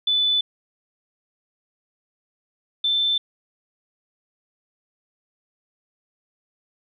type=tone pair in turn; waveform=sine; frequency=3493 / 3540 Hz; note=A7 / A7; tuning=-13 / +10 cents; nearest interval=unison; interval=23 cents; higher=second; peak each=-17 / -18 dBFS; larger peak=first; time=0.07-0.41 / 2.84-3.18 s; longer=neither; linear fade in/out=5 ms; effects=none